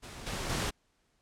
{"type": "noise with level steps", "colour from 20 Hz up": "pink", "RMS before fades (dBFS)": [-45, -36, -32], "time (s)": [0.02, 0.71], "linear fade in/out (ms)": 20, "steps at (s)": [0.26, 0.49], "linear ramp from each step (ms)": 10, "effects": ["pink hiss -73 dBFS RMS until 1.21 s", "low-pass 9000 Hz 12 dB/octave"]}